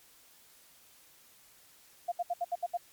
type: tone bursts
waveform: sine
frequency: 700 Hz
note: F5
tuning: 4 cents sharp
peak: -28 dBFS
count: 7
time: 2.08-2.774 s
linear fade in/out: 10 ms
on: 40 ms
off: 69 ms
effects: white hiss -60 dBFS RMS until 2.92 s + MP3 96 kbps